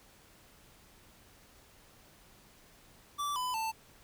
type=tone with pitch steps; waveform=square; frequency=1162 / 1003 / 889 Hz; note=D6 / B5 / A5; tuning=-19 / +26 / +18 cents; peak=-33 dBFS; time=3.18-3.72 s; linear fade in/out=20 ms; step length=180 ms; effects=pink hiss -60 dBFS RMS until 4.03 s